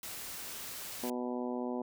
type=noise; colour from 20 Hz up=white; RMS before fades=-43 dBFS; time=0.03-1.1 s; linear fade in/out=2 ms
type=harmonic tone; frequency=123.47 Hz; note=B2; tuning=in tune; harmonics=2 / 3 / 4 / 5 / 6 / 7 / 8; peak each=-36 / -40 / -42 / -44 / -46 / -47 / -48 dBFS; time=1.03-1.82 s; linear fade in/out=5 ms
effects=none